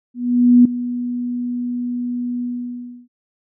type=tone with ADSR envelope; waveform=sine; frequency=244.2 Hz; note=B3; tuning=19 cents flat; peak=-5 dBFS; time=0.14-3.08 s; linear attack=510 ms; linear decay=5 ms; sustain=-15 dB; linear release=660 ms; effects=none